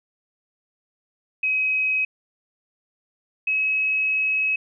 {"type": "tone pair in turn", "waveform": "sine", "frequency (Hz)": [2538, 2562], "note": ["D#7", "E7"], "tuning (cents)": [34, -50], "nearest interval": "unison", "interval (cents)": 16, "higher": "second", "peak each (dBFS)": -19, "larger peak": "neither", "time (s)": [[1.43, 2.05], [3.47, 4.56]], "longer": "second", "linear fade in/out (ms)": 5, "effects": []}